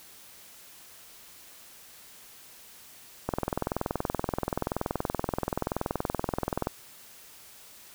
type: click train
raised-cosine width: 1 ms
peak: -13 dBFS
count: 72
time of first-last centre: 3.29-6.671 s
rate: 21 Hz
effects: white hiss -51 dBFS RMS until 7.94 s